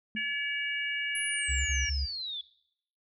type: tone with exponential decay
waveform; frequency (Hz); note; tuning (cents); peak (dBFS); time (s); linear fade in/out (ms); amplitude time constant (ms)
sine; 216.8; A3; -25; -32; 0.15-0.27; 0; 25
type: harmonic tone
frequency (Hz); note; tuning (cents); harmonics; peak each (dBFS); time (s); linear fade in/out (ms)
570; C#5; +48; 3 / 4 / 5; -33 / -34 / -35; 0.16-1.9; 10
type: exponential sweep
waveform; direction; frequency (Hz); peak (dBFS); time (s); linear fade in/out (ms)
sine; down; 11020 to 3399; -34; 1.15-2.41; 2
type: tone bursts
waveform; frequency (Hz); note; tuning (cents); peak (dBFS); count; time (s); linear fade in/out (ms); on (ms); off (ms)
sine; 69.2; C#2; -2; -29; 3; 1.48-2.062; 20; 180; 21
effects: noise-tail reverb RT60 0.7 s tail -19 dB re dry